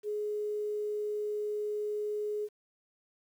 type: tone with quantisation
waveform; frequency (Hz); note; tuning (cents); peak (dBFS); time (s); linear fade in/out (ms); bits
sine; 419.8; G#4; +19; -31; 0.03-2.49; 50; 10
effects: none